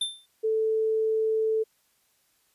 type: tone with exponential decay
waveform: square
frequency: 3568 Hz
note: A7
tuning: 23 cents sharp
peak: -23 dBFS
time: 0.01-0.26 s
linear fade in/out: 5 ms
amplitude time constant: 54 ms
type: tone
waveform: sine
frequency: 440 Hz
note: A4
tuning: in tune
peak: -22 dBFS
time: 0.43-1.64 s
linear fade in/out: 20 ms
effects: white hiss -68 dBFS RMS until 2.54 s + resampled to 32000 Hz